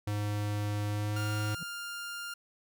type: tone with pitch glide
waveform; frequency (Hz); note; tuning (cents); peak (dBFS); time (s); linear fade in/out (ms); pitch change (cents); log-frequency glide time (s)
square; 103.83 to 105.64; G#2 to G#2; 0 to +30; -31; 0.07-1.55; 5; +30; 0.88-1.32
type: tone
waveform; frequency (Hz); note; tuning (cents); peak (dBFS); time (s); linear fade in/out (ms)
sawtooth; 1400; F6; +4; -34; 1.16-2.34; 5
type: tone with exponential growth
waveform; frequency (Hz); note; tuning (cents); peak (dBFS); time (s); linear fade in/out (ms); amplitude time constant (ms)
triangle; 168.5; E3; +38; -34; 1.55-1.63; 2; 16
effects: none